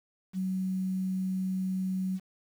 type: tone with quantisation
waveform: sine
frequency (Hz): 187.6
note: F#3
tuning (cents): +24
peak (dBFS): -28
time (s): 0.33-2.2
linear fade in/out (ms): 50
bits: 9
effects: none